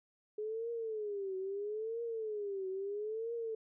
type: tone with vibrato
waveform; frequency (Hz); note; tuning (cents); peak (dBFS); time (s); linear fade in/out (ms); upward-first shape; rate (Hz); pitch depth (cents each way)
sine; 420; G#4; +19; -36; 0.38-3.55; 5; triangle; 0.76; 200
effects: none